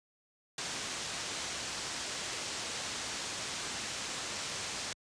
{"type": "low-pass noise", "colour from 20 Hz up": "white", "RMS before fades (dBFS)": -39, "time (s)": [0.58, 4.93], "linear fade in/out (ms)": 2, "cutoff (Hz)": 7500, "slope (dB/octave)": 24, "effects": ["high-pass 60 Hz 12 dB/octave", "resampled to 22050 Hz"]}